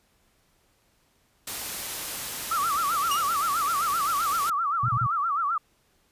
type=noise; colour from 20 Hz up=white; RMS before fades=-33 dBFS; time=1.47-4.5 s; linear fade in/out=5 ms
type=tone with vibrato; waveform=sine; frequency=1242 Hz; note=D#6; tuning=3 cents flat; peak=-23 dBFS; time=2.51-5.58 s; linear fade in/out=5 ms; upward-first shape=sine; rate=7.7 Hz; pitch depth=180 cents each way
type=tone with exponential decay; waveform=sawtooth; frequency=2852 Hz; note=F7; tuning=36 cents sharp; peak=-21 dBFS; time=3.11-3.34 s; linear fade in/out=5 ms; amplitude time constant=50 ms
type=tone bursts; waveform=sine; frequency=121.4 Hz; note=B2; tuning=29 cents flat; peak=-24 dBFS; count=3; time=4.83-5.067 s; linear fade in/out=5 ms; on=57 ms; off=33 ms
effects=pink hiss -66 dBFS RMS until 6.11 s + resampled to 32000 Hz